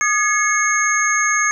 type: tone cluster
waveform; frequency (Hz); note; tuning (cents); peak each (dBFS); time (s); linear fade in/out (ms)
sine; 1226 / 1688 / 2175 / 6450; D#6 / G#6 / C#7 / G8; -26 / +28 / -33 / +48; -20; 0.01-1.51; 0
effects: none